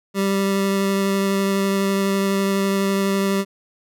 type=tone with vibrato; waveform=25% pulse; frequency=196 Hz; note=G3; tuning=in tune; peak=-14 dBFS; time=0.14-3.45 s; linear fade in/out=50 ms; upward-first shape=sine; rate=12 Hz; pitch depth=9 cents each way; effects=none